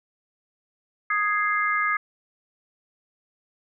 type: chord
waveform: sine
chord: Ab major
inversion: second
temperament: equal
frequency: 1244.5 / 1661.2 / 2093 Hz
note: Eb6 / Ab6 / C7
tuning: 0 / 0 / 0 cents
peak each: -24 / -26 / -26 dBFS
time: 1.1-1.97 s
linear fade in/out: 5 ms
effects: none